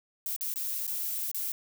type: noise with dropouts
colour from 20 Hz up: violet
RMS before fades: -33 dBFS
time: 0.26-1.52 s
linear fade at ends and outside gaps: 1 ms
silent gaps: 0.363-0.409 / 0.54-0.559 / 0.868-0.877 / 1.315-1.345 s
effects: none